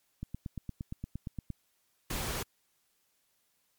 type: click train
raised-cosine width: 5 ms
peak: -25 dBFS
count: 12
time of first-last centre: 0.23-1.503 s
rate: 8.64 Hz
type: noise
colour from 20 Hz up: pink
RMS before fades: -35 dBFS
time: 2.1-2.43 s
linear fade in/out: 5 ms
effects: white hiss -74 dBFS RMS until 3.78 s + MP3 96 kbps